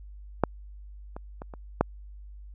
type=clicks; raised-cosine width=1 ms; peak=-6 / -24 / -24 / -27 / -6 dBFS; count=5; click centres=0.437 / 1.165 / 1.419 / 1.538 / 1.81 s; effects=added 50 Hz sine -42 dBFS peak until 2.54 s